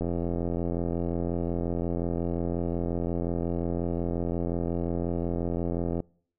click train, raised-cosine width 2 ms, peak -17 dBFS, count 514, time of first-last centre 0.01-6.003 s, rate 85.6 Hz, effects noise-tail reverb RT60 0.6 s tail -26 dB re dry

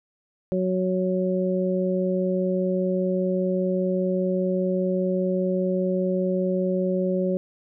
harmonic tone, 185 Hz, F#3, in tune, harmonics 1 / 2 / 3, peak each -24 / -26 / -26 dBFS, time 0.52-7.37 s, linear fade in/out 0 ms, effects none

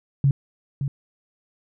sine tone with echo, 138.59 Hz, C#3, in tune, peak -14 dBFS, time 0.24-0.31 s, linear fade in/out 2 ms, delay 570 ms, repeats 1, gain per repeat -8 dB, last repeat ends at 0.88 s, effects none

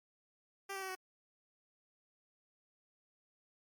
10% pulse tone with pitch steps, 393.3 / 386.5 / 379.9 / 373.4 Hz, G4 / G4 / F#4 / F#4, +6 / -24 / +46 / +16 cents, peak -32 dBFS, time 0.69-0.954 s, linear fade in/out 10 ms, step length 66 ms, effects MP3 96 kbps

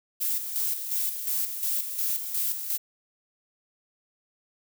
violet noise with tremolo, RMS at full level -27 dBFS, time 0.2-2.78 s, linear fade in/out 20 ms, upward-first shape square, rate 2.8 Hz, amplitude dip 55%, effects none

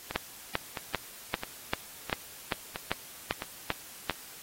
two click trains, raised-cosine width 0.3 ms, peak -11 / -18 dBFS, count 11 / 6, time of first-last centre 0.16-4.097 / 0.11-3.421 s, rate 2.54 / 1.51 Hz, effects white hiss -48 dBFS RMS until 4.42 s + AAC 48 kbps

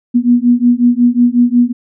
sine beating tone pair, 239.6 / 245.1 Hz, A#3 / B3, +48 / -13 cents, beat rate 5.5 Hz, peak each -10 dBFS, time 0.14-1.73 s, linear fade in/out 20 ms, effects none

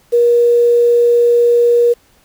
sine tone with quantisation, 476 Hz, A#4, 36 cents sharp, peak -7 dBFS, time 0.12-1.94 s, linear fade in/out 20 ms, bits 6, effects pink hiss -52 dBFS RMS until 2.24 s

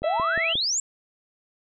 click train, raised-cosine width 2 ms, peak -21 dBFS, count 4, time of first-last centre 0.02-0.555 s, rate 5.61 Hz
harmonic tone, 659.3 Hz, E5, in tune, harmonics 1 / 2 / 3 / 4 / 5 / 6, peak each -29 / -35 / -39 / -41 / -43 / -45 dBFS, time 0.03-0.54 s, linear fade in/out 20 ms
sine exponential sweep, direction up, 585 to 7640 Hz, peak -22 dBFS, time 0.04-0.8 s, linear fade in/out 2 ms
effects none

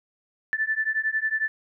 sine beating tone pair, 1753 / 1764 Hz, A6 / A6, -7 / +4 cents, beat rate 11 Hz, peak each -26 dBFS, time 0.53-1.48 s, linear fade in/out 0 ms, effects none

